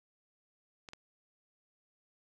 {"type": "clicks", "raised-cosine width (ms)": 0.2, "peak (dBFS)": -29, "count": 2, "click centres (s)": [0.888, 0.934], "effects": []}